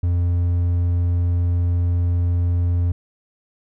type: tone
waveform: triangle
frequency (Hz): 87.31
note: F2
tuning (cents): 0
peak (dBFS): -14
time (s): 0.03-2.92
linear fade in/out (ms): 5
effects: none